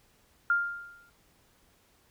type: tone with exponential decay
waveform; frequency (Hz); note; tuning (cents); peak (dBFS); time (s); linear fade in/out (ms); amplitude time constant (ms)
sine; 1400; F6; +4; -20; 0.5-1.1; 2; 130
effects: pink hiss -65 dBFS RMS until 2.1 s